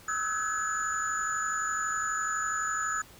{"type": "tone cluster", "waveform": "sine", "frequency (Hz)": [1284, 1336, 1521, 1678, 6930], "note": ["E6", "E6", "F#6", "G#6", "A8"], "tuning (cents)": [-46, 23, 47, 17, -27], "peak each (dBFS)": [-32, -38, -38, -34, -35], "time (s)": [0.08, 3.02], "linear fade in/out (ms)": 5, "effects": ["pink hiss -53 dBFS RMS until 3.19 s"]}